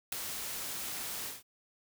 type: noise with ADSR envelope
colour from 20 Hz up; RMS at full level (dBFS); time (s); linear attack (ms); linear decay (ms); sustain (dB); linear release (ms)
white; -29; 0.12-1.43; 5; 4; -10; 180
effects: none